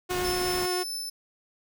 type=tone with vibrato; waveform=sawtooth; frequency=361.6 Hz; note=F#4; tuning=40 cents flat; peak=-23 dBFS; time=0.09-0.84 s; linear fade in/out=20 ms; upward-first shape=triangle; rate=8.8 Hz; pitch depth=10 cents each way
type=noise; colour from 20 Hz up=pink; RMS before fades=-35 dBFS; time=0.1-0.66 s; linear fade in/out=5 ms
type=tone with tremolo; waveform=sawtooth; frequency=5274 Hz; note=E8; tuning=in tune; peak=-28 dBFS; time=0.24-1.1 s; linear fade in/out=10 ms; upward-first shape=triangle; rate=4.6 Hz; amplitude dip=25%
effects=none